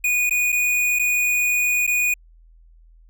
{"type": "tone with dropouts", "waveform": "square", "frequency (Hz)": 2463, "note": "D#7", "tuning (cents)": -18, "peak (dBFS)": -18, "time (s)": [0.04, 2.14], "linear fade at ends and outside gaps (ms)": 5, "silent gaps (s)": [[0.296, 0.308], [0.521, 0.525], [0.989, 0.994], [1.867, 1.875]], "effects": ["added 41 Hz sine -47 dBFS peak until 3.09 s"]}